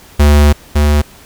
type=tone pair in turn; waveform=square; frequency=73.42 / 73.97 Hz; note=D2 / D2; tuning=0 / +13 cents; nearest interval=unison; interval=13 cents; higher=second; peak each=-5 / -8 dBFS; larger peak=first; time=0.19-0.53 / 0.75-1.02 s; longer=first; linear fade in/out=10 ms; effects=pink hiss -40 dBFS RMS until 1.25 s